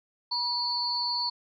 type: tone cluster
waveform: sine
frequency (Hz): 963 / 4267 / 4508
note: B5 / C8 / C#8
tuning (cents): -44 / +33 / +28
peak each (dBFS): -33 / -32 / -29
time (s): 0.31-1.3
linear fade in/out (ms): 10
effects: none